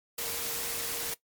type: tone in noise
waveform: sine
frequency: 466.2 Hz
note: A#4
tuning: in tune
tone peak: -44 dBFS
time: 0.18-1.14 s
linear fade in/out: 5 ms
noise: white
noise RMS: -34 dBFS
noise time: 0.18-1.14 s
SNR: -13 dB
effects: noise-tail reverb RT60 0.1 s tail -17 dB re dry + MP3 96 kbps